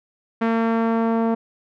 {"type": "tone with low-pass filter sweep", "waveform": "sawtooth", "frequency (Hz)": 227.5, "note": "A#3", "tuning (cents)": -42, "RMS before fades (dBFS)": -20, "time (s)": [0.41, 1.35], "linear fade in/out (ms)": 10, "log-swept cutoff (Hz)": [1800, 880], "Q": 1.1, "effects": []}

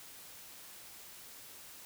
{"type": "silence", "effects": ["white hiss -52 dBFS RMS until 1.85 s"]}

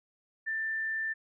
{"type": "tone", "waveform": "sine", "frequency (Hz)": 1778, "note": "A6", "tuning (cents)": 18, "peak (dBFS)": -30, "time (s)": [0.46, 1.14], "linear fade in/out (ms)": 20, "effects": []}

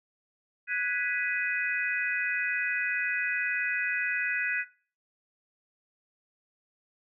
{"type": "chord", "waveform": "sine", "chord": "G# minor seventh", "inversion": "third", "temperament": "equal with one note detuned", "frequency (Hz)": [1480, 1661.2, 1975.5, 2503], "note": ["F#6", "G#6", "B6", "D#7"], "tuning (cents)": [0, 0, 0, 10], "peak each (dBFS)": -33, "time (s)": [0.67, 4.65], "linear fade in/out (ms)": 50, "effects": ["noise-tail reverb RT60 0.4 s tail -17 dB re dry"]}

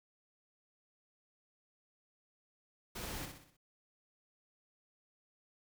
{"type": "noise with echo", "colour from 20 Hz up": "pink", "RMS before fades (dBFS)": -43, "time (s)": [2.95, 3.26], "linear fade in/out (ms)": 10, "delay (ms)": 62, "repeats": 5, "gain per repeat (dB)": -6, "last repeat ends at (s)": 3.57, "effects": []}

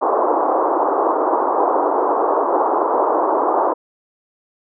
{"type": "band-pass noise", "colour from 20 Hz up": "white", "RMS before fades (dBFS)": -17, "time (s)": [0.01, 3.74], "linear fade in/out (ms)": 20, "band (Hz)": [310, 1100], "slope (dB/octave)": 48, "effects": []}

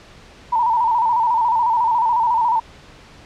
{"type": "tone with vibrato", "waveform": "sine", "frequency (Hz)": 932.3, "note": "A#5", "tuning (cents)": 0, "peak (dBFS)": -14, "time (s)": [0.52, 2.6], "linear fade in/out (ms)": 10, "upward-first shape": "square", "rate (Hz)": 14, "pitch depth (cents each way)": 68, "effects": ["pink hiss -44 dBFS RMS until 3.25 s", "low-pass 5000 Hz 12 dB/octave"]}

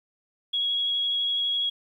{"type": "tone with vibrato", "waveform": "sine", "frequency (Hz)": 3322, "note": "G#7", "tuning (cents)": 0, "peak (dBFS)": -23, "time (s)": [0.53, 1.7], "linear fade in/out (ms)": 10, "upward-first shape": "sine", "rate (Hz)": 12, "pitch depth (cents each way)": 10, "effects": ["10-bit"]}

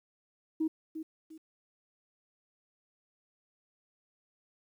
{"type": "tone with echo", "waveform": "sine", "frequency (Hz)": 317, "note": "D#4", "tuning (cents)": 32, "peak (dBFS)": -26, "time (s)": [0.6, 0.68], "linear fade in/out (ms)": 10, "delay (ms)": 350, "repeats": 2, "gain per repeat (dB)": -10, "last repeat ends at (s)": 1.38, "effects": ["tanh soft clip ceiling -22 dBFS", "11-bit"]}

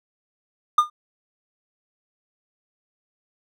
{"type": "tone with exponential decay", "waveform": "triangle", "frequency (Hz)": 1212, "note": "D#6", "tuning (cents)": -46, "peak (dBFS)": -7, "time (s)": [0.78, 0.9], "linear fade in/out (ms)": 5, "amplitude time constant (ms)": 26, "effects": []}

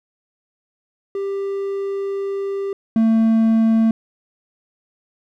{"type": "tone pair in turn", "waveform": "triangle", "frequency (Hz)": [394.8, 224.1], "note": ["G4", "A3"], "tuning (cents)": [12, 32], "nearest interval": "minor seventh", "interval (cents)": 980, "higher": "first", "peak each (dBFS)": [-19, -10], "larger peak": "second", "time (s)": [[1.15, 2.73], [2.96, 3.91]], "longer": "first", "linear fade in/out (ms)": 2, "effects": []}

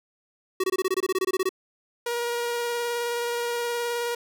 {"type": "tone bursts", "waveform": "square", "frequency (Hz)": 376.2, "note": "F#4", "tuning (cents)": 29, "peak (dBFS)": -22, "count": 15, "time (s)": [0.6, 1.492], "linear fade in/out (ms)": 5, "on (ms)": 38, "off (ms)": 23}
{"type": "tone with vibrato", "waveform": "sawtooth", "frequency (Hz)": 475.7, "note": "A#4", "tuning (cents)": 35, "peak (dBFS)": -22, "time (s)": [2.06, 4.15], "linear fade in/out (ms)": 5, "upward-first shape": "square", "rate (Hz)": 19, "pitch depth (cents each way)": 11}
{"effects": []}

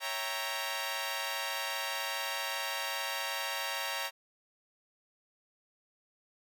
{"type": "chord", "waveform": "10% pulse", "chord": "C# diminished seventh", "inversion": "none", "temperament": "equal", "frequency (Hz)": [554.4, 659.3, 784, 932.3], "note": ["C#5", "E5", "G5", "Bb5"], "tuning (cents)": [0, 0, 0, 0], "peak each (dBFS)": [-32, -33, -33, -28], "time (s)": [0, 4.11], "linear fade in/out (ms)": 50, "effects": []}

